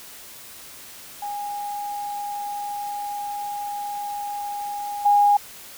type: tone with level steps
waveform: sine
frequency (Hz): 819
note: G#5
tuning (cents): -24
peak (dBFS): -27 / -13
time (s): 1.22-5.37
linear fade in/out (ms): 5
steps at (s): 5.05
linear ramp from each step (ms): 10
effects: white hiss -42 dBFS RMS until 5.77 s